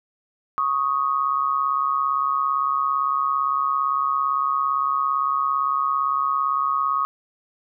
sine tone pair together, 1108.7 / 1246.4 Hz, C#6 / D#6, 0 / +3 cents, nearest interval major second, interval 203 cents, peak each -22 dBFS, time 0.58-7.05 s, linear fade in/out 0 ms, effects none

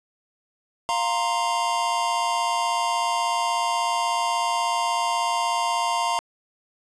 square chord, F suspended fourth, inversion none, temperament just, 698.5 / 931.3 / 1047.7 Hz, F5 / Bb5 / C6, 0 / -2 / +2 cents, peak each -28 / -25 / -28 dBFS, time 0.89-6.19 s, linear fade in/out 0 ms, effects resampled to 22050 Hz + 9-bit

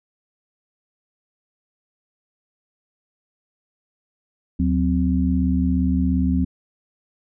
sine tone cluster, 75.9 / 181.7 / 259 Hz, D#2 / F#3 / C4, -42 / -31 / -17 cents, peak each -21 dBFS, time 4.59-6.45 s, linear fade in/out 10 ms, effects none

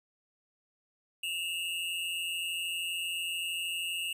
square tone pair together, 2682 / 2855 Hz, E7 / F7, +29 / +37 cents, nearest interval minor second, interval 108 cents, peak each -37 / -35 dBFS, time 1.23-4.13 s, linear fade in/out 5 ms, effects resampled to 32000 Hz + 11-bit

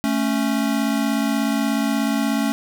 square tone pair together, 220 / 276.6 Hz, A3 / C#4, 0 / -4 cents, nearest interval major third, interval 396 cents, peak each -22 dBFS, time 0.04-2.52 s, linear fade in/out 0 ms, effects none

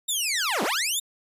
15% pulse linear two-way sweep, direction down then up, 3738 to 174.61 to 3738 Hz, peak -17 dBFS, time 0.08-1 s, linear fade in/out 10 ms, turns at 0.63 s, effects resampled to 32000 Hz

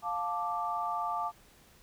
sine chord, D minor, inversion first, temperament equal with one note detuned, 703.7 / 880 / 1174.7 Hz, F5 / A5 / D6, +13 / 0 / 0 cents, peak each -36 / -35 / -34 dBFS, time 0.02-1.32 s, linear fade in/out 50 ms, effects pink hiss -60 dBFS RMS until 1.82 s

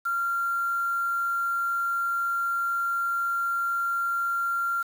sine tone with quantisation, 1381 Hz, F6, 20 cents flat, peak -24 dBFS, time 0.05-4.83 s, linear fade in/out 10 ms, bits 7, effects none

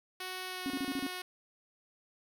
5% pulse tone with pitch glide, 370 to 365.1 Hz, F#4 to F#4, 0 to -23 cents, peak -27 dBFS, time 0.2-1.22 s, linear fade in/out 5 ms, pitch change -23 cents, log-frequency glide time 0.47-0.71 s
sine tone bursts, 274.5 Hz, C#4, 17 cents flat, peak -32 dBFS, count 6, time 0.66-1.066 s, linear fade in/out 0 ms, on 41 ms, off 32 ms
effects none

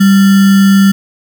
sine tone with sample-and-hold, 196 Hz, G3, in tune, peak -3 dBFS, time 0-0.92 s, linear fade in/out 10 ms, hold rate 1575 Hz, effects none

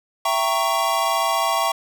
square chord, E diminished seventh, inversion none, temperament equal with one note detuned, 669.6 / 784 / 932.3 / 1108.7 Hz, E5 / G5 / Bb5 / Db6, +27 / 0 / 0 / 0 cents, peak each -25 / -26 / -26 / -23 dBFS, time 0.25-1.72 s, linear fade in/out 5 ms, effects none

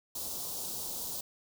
white band-stop noise, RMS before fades -38 dBFS, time 0.15-1.21 s, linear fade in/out 5 ms, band 970 to 3900 Hz, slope 24 dB/octave, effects none

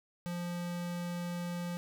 square tone, 174.61 Hz, F3, in tune, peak -36 dBFS, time 0.26-1.77 s, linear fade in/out 0 ms, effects none

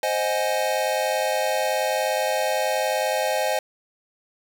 square chord, Ab dominant seventh, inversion first, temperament equal, 523.3 / 622.3 / 740 / 830.6 Hz, C5 / Eb5 / Gb5 / Ab5, 0 / 0 / 0 / 0 cents, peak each -27 / -26 / -31 / -28 dBFS, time 0.03-3.59 s, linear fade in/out 2 ms, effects none

